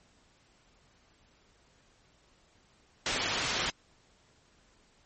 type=low-pass noise; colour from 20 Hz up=white; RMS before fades=-32 dBFS; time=3.06-3.7 s; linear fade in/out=2 ms; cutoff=4600 Hz; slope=12 dB/octave; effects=pink hiss -65 dBFS RMS until 5.05 s + MP3 32 kbps